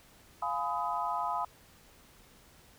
sine chord, F half-diminished seventh, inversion none, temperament just, 698.5 / 838.1 / 1005.8 / 1257.2 Hz, F5 / Ab5 / Cb6 / Eb6, 0 / +16 / +31 / +18 cents, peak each -37 / -36 / -34 / -36 dBFS, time 0.42-1.45 s, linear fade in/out 5 ms, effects pink hiss -59 dBFS RMS until 2.78 s

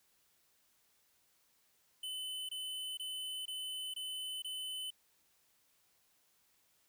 square tone bursts, 3026 Hz, F#7, 38 cents sharp, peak -40 dBFS, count 6, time 2.03-4.905 s, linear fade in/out 5 ms, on 460 ms, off 23 ms, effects white hiss -73 dBFS RMS until 6.88 s

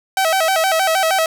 sawtooth tone with vibrato, 704 Hz, F5, 14 cents sharp, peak -10 dBFS, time 0.17-1.26 s, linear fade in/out 2 ms, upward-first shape square, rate 6.4 Hz, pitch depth 150 cents each way, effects none

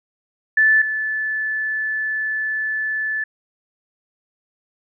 sine tone pair in turn, 1749 / 1741.2 Hz, A6 / A6, -11 / -19 cents, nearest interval unison, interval 8 cents, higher first, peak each -11 / -20 dBFS, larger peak first, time 0.57-0.82 / 0.82-3.24 s, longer second, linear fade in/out 5 ms, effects none

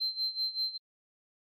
sine tone with tremolo, 4115 Hz, C8, 30 cents flat, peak -26 dBFS, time 0-0.78 s, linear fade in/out 20 ms, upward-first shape sine, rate 5.2 Hz, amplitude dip 85%, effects tanh soft clip ceiling -25 dBFS + AAC 48 kbps

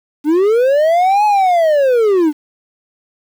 triangle linear two-way sweep, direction up then down, 284.9 to 854 to 284.9 Hz, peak -7 dBFS, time 0.24-2.33 s, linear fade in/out 50 ms, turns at 1.25 s, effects 7-bit

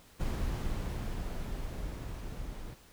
brown noise with level ramp, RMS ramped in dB -32 to -42 dBFS, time 0.19-2.75 s, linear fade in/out 20 ms, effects pink hiss -59 dBFS RMS until 2.92 s

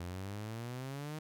sawtooth exponential sweep, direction up, 85.6 to 157.3 Hz, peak -36 dBFS, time 0-1.19 s, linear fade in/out 5 ms, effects none

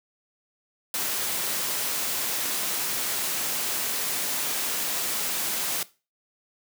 white noise, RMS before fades -28 dBFS, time 0.94-5.83 s, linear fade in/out 2 ms, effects noise-tail reverb RT60 0.3 s tail -18 dB re dry + high-pass 150 Hz 12 dB/octave

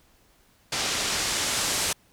white noise with low-pass filter sweep, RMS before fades -27 dBFS, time 0.72-1.93 s, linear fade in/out 5 ms, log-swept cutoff 5700 to 8800 Hz, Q 0.85, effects pink hiss -61 dBFS RMS until 2.12 s

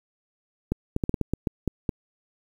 clicks, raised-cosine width 3 ms, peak -11 dBFS, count 10, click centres 0.72 / 0.964 / 1.038 / 1.094 / 1.142 / 1.213 / 1.336 / 1.472 / 1.677 / 1.892 s, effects 8-bit

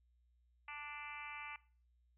harmonic tone, 293.7 Hz, D4, in tune, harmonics 3 / 4 / 5 / 6 / 7 / 8 / 9 / 10, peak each -53 / -53 / -57 / -60 / -52 / -52 / -54 / -63 dBFS, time 0.68-1.56 s, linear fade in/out 2 ms, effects noise-tail reverb RT60 0.4 s tail -19 dB re dry + added 60 Hz sine -70 dBFS peak until 2.17 s

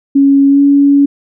sine tone with pitch glide, 277.2 to 282 Hz, C#4 to C#4, 0 to +30 cents, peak -4 dBFS, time 0.15-1.06 s, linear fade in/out 10 ms, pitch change +30 cents, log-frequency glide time 0.48-0.61 s, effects none

